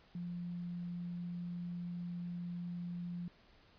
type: tone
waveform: sine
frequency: 174.61 Hz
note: F3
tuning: in tune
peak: -39 dBFS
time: 0.15-3.28 s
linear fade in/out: 2 ms
effects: pink hiss -65 dBFS RMS until 3.78 s + resampled to 11025 Hz